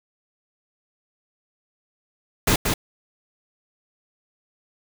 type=noise with echo; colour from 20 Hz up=pink; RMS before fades=-18 dBFS; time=2.47-2.56 s; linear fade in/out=5 ms; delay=180 ms; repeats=1; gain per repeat=-4 dB; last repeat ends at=2.74 s; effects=none